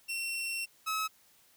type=tone pair in turn; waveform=sawtooth; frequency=2717 / 1286.3 Hz; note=F7 / E6; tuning=-48 / -43 cents; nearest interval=octave + minor second; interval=1295 cents; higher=first; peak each=-30 / -27 dBFS; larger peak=second; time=0.08-0.66 / 0.86-1.08 s; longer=first; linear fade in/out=20 ms; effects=white hiss -64 dBFS RMS until 1.56 s